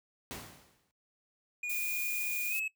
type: noise with exponential decay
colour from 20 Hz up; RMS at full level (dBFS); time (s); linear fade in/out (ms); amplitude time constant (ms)
pink; -39; 0.31-0.91; 0; 130
type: tone with pitch glide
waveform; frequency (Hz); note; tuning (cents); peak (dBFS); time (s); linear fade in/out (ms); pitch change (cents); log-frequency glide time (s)
triangle; 2445 to 2584; D#7 to E7; -31 to -35; -31; 1.63-2.68; 5; +96; 2.49-2.56
type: noise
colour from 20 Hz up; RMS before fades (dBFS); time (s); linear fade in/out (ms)
violet; -37; 1.69-2.6; 10
effects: noise-tail reverb RT60 0.1 s tail -18 dB re dry + high-pass 80 Hz 12 dB/octave